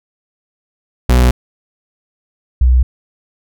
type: tone pair in turn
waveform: 40% pulse / sine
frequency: 61.74 / 62.53 Hz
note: B1 / B1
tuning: 0 / +22 cents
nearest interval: unison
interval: 22 cents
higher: second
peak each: -6 dBFS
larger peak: neither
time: 1.09-1.31 / 2.61-2.83 s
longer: neither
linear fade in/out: 5 ms
effects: none